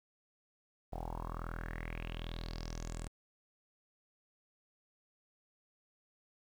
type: tone with low-pass filter sweep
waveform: sawtooth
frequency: 41.2 Hz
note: E1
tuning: in tune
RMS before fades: -42 dBFS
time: 0.92-3.08 s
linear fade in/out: 10 ms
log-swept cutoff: 720 to 8800 Hz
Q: 6
effects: 10-bit